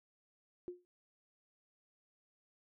sine tone with exponential decay, 356.6 Hz, F4, 36 cents sharp, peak -37 dBFS, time 0.68-0.85 s, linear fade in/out 0 ms, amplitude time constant 35 ms, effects none

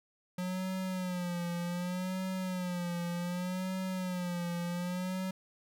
square tone with vibrato, 180 Hz, F#3, 47 cents flat, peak -34 dBFS, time 0.38-5.31 s, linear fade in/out 5 ms, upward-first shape sine, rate 0.66 Hz, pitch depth 72 cents each way, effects none

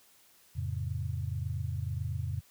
sine chord, F augmented, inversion none, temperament just, 87.31 / 109.13 / 136.42 Hz, F2 / A2 / C#3, 0 / -14 / -27 cents, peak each -35 / -36 / -37 dBFS, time 0.55-2.41 s, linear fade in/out 20 ms, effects white hiss -62 dBFS RMS until 2.5 s

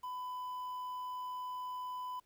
triangle tone with quantisation, 1001 Hz, B5, 23 cents sharp, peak -37 dBFS, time 0.03-2.2 s, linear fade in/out 10 ms, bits 10, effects pink hiss -75 dBFS RMS until 2.25 s

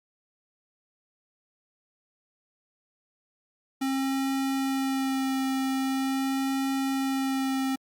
square tone with vibrato, 267.6 Hz, C4, 39 cents sharp, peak -26 dBFS, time 3.81-7.76 s, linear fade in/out 10 ms, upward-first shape sine, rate 0.43 Hz, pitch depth 13 cents each way, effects Opus 48 kbps

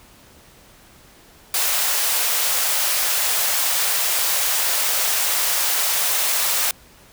white high-pass noise, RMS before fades -20 dBFS, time 1.54-6.71 s, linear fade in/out 2 ms, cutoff 510 Hz, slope 24 dB/octave, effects pink hiss -49 dBFS RMS until 7.12 s

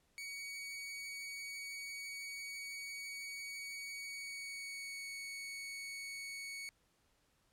sawtooth tone with pitch glide, 2247 to 2225 Hz, C#7 to C#7, +23 to +6 cents, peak -40 dBFS, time 0.18-6.69 s, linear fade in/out 0 ms, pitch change -17 cents, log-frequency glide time 3.98-5.09 s, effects pink hiss -75 dBFS RMS until 7.52 s + low-pass 12000 Hz 12 dB/octave

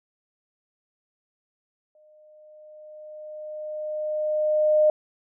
sine tone with exponential growth, 611 Hz, D#5, 32 cents flat, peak -14 dBFS, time 1.95-4.9 s, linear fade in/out 2 ms, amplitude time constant 640 ms, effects none

